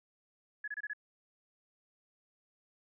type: tone bursts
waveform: sine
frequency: 1693 Hz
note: G#6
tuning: 33 cents sharp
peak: -36 dBFS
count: 5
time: 0.64-0.934 s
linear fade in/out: 5 ms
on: 38 ms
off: 26 ms
effects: none